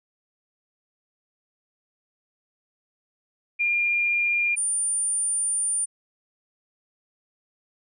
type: tone pair in turn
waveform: sine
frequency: 2405 / 9202 Hz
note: D7 / D9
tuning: +41 / -36 cents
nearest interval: octave + major seventh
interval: 2323 cents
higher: second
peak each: -20 / -22 dBFS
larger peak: first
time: 3.59-4.56 / 4.56-5.86 s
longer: second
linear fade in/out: 20 ms
effects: none